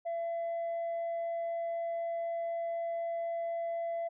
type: tone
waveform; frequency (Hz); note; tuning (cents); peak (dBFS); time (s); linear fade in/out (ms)
sine; 674; E5; +38; -30; 0.05-4.09; 20
effects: tanh soft clip ceiling -31 dBFS